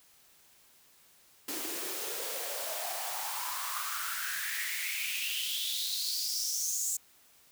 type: noise with high-pass filter sweep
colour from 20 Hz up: white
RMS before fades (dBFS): -35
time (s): 1.48-6.97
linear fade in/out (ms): 5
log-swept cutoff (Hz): 300 to 7400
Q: 6.1
effects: white hiss -62 dBFS RMS until 7.51 s

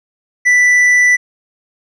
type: tone with tanh clipping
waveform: sine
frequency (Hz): 1977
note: B6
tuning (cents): +1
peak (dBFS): -8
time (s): 0.45-1.17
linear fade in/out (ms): 20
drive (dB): 6
effects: none

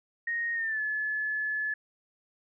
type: tone with pitch glide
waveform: sine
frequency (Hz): 1864.7 to 1719.8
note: A#6 to A6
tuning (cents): 0 to -40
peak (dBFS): -28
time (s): 0.27-1.74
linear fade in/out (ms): 5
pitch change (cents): -140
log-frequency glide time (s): 0.54-0.81
effects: none

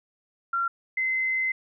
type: tone pair in turn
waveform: sine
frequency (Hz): 1373 / 2057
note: F6 / C7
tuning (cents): -30 / -30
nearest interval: perfect fifth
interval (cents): 700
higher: second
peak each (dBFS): -23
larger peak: neither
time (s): 0.53-0.68 / 0.97-1.52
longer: second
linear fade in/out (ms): 5
effects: none

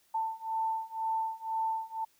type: beating tone pair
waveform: sine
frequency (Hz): 890 / 892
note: A5 / A5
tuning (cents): +20 / +23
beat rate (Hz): 2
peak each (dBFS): -34 / -33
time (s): 0.14-2.05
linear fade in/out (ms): 10
effects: white hiss -68 dBFS RMS until 2.19 s

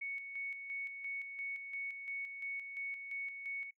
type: tone with tremolo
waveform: sine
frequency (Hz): 2220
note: C#7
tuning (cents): +2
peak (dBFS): -38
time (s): 0.01-3.71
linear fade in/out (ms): 10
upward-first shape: square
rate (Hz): 2.9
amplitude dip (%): 50
effects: noise-tail reverb RT60 0.1 s tail -22 dB re dry

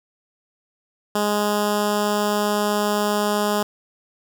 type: tone with notch filter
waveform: 10% pulse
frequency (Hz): 207.7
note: G#3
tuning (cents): 0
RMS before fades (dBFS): -21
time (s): 1.15-3.63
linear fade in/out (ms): 5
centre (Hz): 2300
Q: 1.8
effects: none

